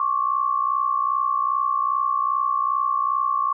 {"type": "tone pair together", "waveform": "sine", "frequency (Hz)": [1085.5, 1148], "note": ["C#6", "D6"], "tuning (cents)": [-37, -40], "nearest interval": "minor second", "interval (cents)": 97, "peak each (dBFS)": -22, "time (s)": [0, 3.53], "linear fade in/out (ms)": 2, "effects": []}